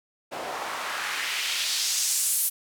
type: noise with band-pass filter sweep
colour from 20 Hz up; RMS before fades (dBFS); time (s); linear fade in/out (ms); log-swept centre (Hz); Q
white; -28; 0.31-2.5; 20; 550 to 12000; 1.4
effects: none